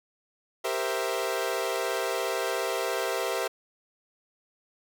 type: chord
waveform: sawtooth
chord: C dominant seventh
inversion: second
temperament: equal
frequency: 392 / 466.2 / 523.3 / 659.3 Hz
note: G4 / Bb4 / C5 / E5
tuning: 0 / 0 / 0 / 0 cents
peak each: -29 dBFS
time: 0.64-3.48 s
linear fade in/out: 10 ms
effects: none